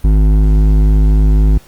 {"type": "tone with hard clipping", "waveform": "triangle", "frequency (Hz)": 51.91, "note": "G#1", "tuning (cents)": 0, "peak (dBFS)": -8, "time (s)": [0.04, 1.58], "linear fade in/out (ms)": 5, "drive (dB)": 15, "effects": ["pink hiss -44 dBFS RMS until 1.67 s", "Opus 32 kbps"]}